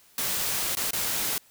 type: noise with dropouts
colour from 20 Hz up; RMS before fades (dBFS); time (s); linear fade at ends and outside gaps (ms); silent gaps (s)
white; -28; 0.18-1.38; 1; 0.751-0.77 / 0.908-0.932
effects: white hiss -58 dBFS RMS until 1.5 s